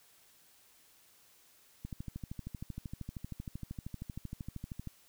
click train, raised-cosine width 5 ms, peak -28 dBFS, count 40, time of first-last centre 1.85-4.873 s, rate 12.9 Hz, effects white hiss -64 dBFS RMS until 5.08 s

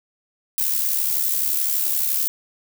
violet noise with amplitude modulation, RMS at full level -19 dBFS, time 0.58-2.28 s, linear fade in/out 0 ms, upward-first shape sine, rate 71.7 Hz, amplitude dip 55%, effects none

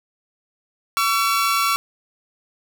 sawtooth tone pair together, 1133.5 / 1350 Hz, C#6 / E6, +38 / +41 cents, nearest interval minor third, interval 303 cents, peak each -16 / -17 dBFS, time 0.97-1.76 s, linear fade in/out 0 ms, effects none

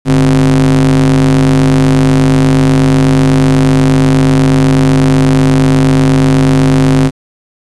square ring-modulated tone, 60.3 Hz, B1, 41 cents flat, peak -3 dBFS, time 0.05-7.11 s, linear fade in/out 50 ms, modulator 205 Hz, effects resampled to 24000 Hz + 7-bit

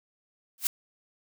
blue noise with exponential growth, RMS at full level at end -20 dBFS, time 0.58-0.67 s, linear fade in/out 1 ms, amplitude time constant 18 ms, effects none

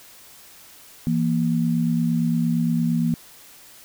sine tone pair together, 165.9 / 234.6 Hz, E3 / A#3, +11 / +11 cents, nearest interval tritone, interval 600 cents, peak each -21 dBFS, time 1.07-3.14 s, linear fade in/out 0 ms, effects white hiss -47 dBFS RMS until 3.84 s

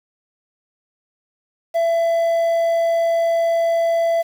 triangle tone with quantisation, 669 Hz, E5, 25 cents sharp, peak -13 dBFS, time 1.74-4.23 s, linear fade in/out 20 ms, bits 7, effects none

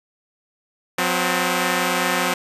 5% pulse tone pair together, 180.55 / 258.3 Hz, F#3 / C4, -42 / -22 cents, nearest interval tritone, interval 620 cents, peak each -10 dBFS, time 0.98-2.34 s, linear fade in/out 5 ms, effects resampled to 32000 Hz

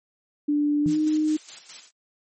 sine tone with pitch glide, 293.7 to 307.9 Hz, D4 to D#4, 0 to -18 cents, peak -19 dBFS, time 0.48-1.37 s, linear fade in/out 10 ms, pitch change +82 cents, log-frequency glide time 0.82-0.97 s
sine tone with exponential decay, 164.81 Hz, E3, in tune, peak -21 dBFS, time 0.86-1.05 s, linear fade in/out 0 ms, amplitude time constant 41 ms
blue noise with tremolo, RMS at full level -35 dBFS, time 0.86-1.91 s, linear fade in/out 50 ms, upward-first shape square, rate 4.8 Hz, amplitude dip 60%
effects MP3 32 kbps

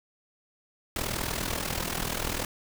pink noise with amplitude modulation, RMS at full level -28 dBFS, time 0.96-2.45 s, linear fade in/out 2 ms, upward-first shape sine, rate 40.5 Hz, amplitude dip 75%, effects none

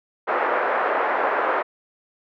pink band-pass noise, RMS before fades -22 dBFS, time 0.27-1.63 s, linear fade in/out 20 ms, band 450 to 1700 Hz, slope 24 dB/octave, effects none

